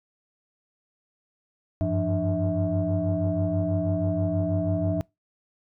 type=tone cluster; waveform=sine; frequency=93.1 / 99.3 / 171.3 / 296.8 / 648 Hz; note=F#2 / G2 / F3 / D4 / E5; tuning=+11 / +23 / -33 / +18 / -30 cents; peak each=-28 dBFS; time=1.81-5.01 s; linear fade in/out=0 ms; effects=noise-tail reverb RT60 0.2 s tail -25 dB re dry + tanh soft clip ceiling -15 dBFS